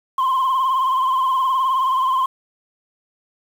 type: tone with vibrato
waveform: sine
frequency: 1046.5 Hz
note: C6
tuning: in tune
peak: -13 dBFS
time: 0.18-2.26 s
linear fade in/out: 5 ms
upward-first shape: triangle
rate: 19 Hz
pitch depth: 73 cents each way
effects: tanh soft clip ceiling -14 dBFS + 7-bit